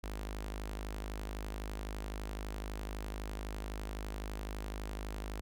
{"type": "tone with notch filter", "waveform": "sawtooth", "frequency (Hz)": 51.91, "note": "G#1", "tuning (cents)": 0, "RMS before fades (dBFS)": -41, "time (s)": [0.03, 5.41], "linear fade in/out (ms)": 10, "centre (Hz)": 120, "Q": 0.78, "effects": []}